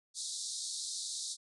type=band-pass noise; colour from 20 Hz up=pink; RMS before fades=-40 dBFS; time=0.14-1.37 s; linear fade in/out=50 ms; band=3700 to 9800 Hz; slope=96 dB/octave; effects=none